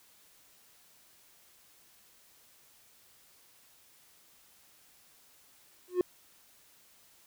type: tone with exponential growth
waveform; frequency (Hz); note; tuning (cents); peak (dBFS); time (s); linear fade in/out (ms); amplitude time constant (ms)
triangle; 360.6; F#4; -45; -17; 5.88-6.01; 1; 28
effects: tanh soft clip ceiling -15 dBFS + white hiss -62 dBFS RMS until 7.26 s